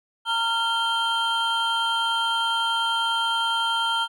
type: tone cluster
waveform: triangle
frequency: 917 / 1386 / 3155 Hz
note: A#5 / F6 / G7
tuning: -29 / -14 / +10 cents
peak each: -24 dBFS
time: 0.25-4.08 s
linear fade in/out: 50 ms
effects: none